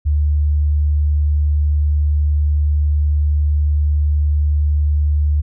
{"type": "tone", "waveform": "sine", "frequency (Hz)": 74.1, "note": "D2", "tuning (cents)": 16, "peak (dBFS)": -12, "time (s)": [0.05, 5.42], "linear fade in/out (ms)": 20, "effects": []}